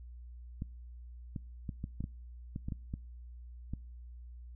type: clicks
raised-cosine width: 5 ms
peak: -25 dBFS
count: 11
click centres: 0.621 / 1.362 / 1.692 / 1.841 / 2.006 / 2.041 / 2.561 / 2.685 / 2.722 / 2.939 / 3.736 s
effects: noise-tail reverb RT60 0.6 s tail -26 dB re dry + added 60 Hz sine -46 dBFS peak until 4.55 s

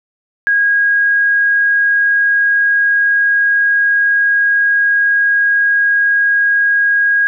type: tone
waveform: sine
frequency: 1639 Hz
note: G#6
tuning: 23 cents flat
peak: -9 dBFS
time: 0.47-7.27 s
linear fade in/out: 0 ms
effects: none

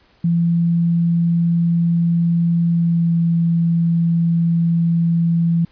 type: tone with pitch glide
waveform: sine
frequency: 169.4 to 167.94 Hz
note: E3 to E3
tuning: +48 to +33 cents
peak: -13 dBFS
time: 0.24-5.65 s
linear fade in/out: 5 ms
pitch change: -15 cents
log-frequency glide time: 2.69-3.15 s
effects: pink hiss -55 dBFS RMS until 5.71 s + resampled to 11025 Hz

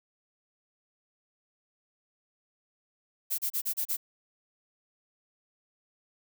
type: noise bursts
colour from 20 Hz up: violet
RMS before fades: -30 dBFS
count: 6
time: 3.3-3.97 s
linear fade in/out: 20 ms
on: 85 ms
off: 32 ms
effects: none

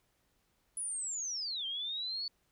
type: linear two-way sweep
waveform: sine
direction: down then up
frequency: 10050 to 3126 to 4490 Hz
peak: -35 dBFS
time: 0.77-2.28 s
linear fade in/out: 2 ms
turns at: 1.66 s
effects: pink hiss -75 dBFS RMS until 2.51 s

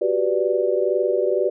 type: chord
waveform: sine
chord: G major seventh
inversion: third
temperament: equal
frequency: 370 / 392 / 493.9 / 587.3 Hz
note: F#4 / G4 / B4 / D5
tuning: 0 / 0 / 0 / 0 cents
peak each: -23 dBFS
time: 0.01-1.5 s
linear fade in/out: 10 ms
effects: none

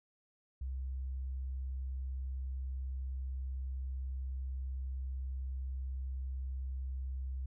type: tone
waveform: sine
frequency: 65.41 Hz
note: C2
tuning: in tune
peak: -36 dBFS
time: 0.61-7.46 s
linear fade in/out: 5 ms
effects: none

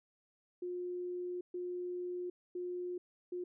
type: tone bursts at uneven times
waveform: sine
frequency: 357.3 Hz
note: F4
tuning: 40 cents sharp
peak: -37 dBFS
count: 4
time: 0.62-1.41 / 1.54-2.3 / 2.55-2.98 / 3.32-3.44 s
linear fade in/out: 5 ms
effects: none

